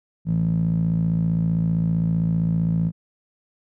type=tone with band-pass filter; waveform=15% pulse; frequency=55.4 Hz; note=A1; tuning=13 cents sharp; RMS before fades=-21 dBFS; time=0.25-2.92 s; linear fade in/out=50 ms; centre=160 Hz; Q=4.6; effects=none